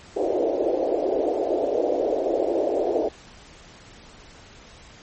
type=band-pass noise; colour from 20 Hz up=white; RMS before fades=-23 dBFS; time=0.16-3.09 s; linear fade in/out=10 ms; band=310 to 660 Hz; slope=48 dB/octave; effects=pink hiss -47 dBFS RMS until 5.02 s + MP3 32 kbps